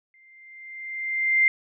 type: tone with exponential growth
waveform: sine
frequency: 2093 Hz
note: C7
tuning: in tune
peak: -14 dBFS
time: 0.14-1.48 s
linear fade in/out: 1 ms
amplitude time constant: 290 ms
effects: none